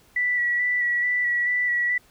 sine tone with vibrato, 1954 Hz, B6, 19 cents flat, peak -20 dBFS, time 0.16-1.98 s, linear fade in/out 5 ms, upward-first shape square, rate 2.3 Hz, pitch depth 17 cents each way, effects pink hiss -57 dBFS RMS until 2.1 s

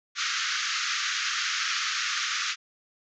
pink band-pass noise, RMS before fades -29 dBFS, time 0.15-2.56 s, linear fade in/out 50 ms, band 1200 to 6800 Hz, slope 96 dB/octave, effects none

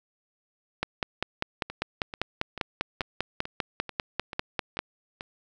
two click trains, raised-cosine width 0.3 ms, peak -20 / -10 dBFS, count 9 / 21, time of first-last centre 1.7-5.209 / 0.83-4.79 s, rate 2.28 / 5.05 Hz, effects none

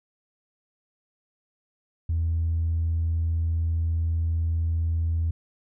triangle tone with tanh clipping, 82.41 Hz, E2, in tune, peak -22 dBFS, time 2.09-5.31 s, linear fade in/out 5 ms, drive 5 dB, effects none

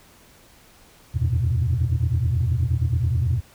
sine tone cluster, 80.1 / 88.9 / 115.7 / 125.7 Hz, E2 / F2 / A#2 / B2, -49 / +31 / -13 / +31 cents, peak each -23 dBFS, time 1.14-3.41 s, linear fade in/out 20 ms, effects tanh soft clip ceiling -13 dBFS + pink hiss -52 dBFS RMS until 3.54 s

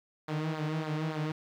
sawtooth tone with flanger, 155.56 Hz, D#3, in tune, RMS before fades -33 dBFS, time 0.28-1.32 s, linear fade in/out 5 ms, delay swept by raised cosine 0.33 to 5.23 ms, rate 3.5 Hz, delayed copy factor -0.7, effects low-pass 4000 Hz 12 dB/octave + 10-bit

